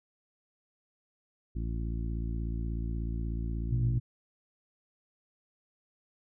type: harmonic tone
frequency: 56.5 Hz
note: A1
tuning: 47 cents sharp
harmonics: 1 / 2 / 3 / 4 / 5 / 6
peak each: -32 / -38 / -42 / -44 / -46 / -48 dBFS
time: 1.55-3.99 s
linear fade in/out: 10 ms
type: tone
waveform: sine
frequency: 120.3 Hz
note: B2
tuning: 45 cents flat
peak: -26 dBFS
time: 3.71-4 s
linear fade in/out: 20 ms
effects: none